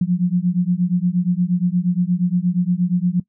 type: beating tone pair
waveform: sine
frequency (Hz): 174.1 / 182.6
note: F3 / F#3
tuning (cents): -5 / -23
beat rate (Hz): 8.5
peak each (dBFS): -18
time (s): 0.01-3.2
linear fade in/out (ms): 5
effects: noise-tail reverb RT60 0.1 s tail -20 dB re dry